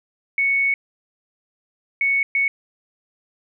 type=tone bursts at uneven times; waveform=sine; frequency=2217 Hz; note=C#7; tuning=in tune; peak=-16 dBFS; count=3; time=0.38-0.74 / 2.01-2.23 / 2.35-2.48 s; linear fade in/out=2 ms; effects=none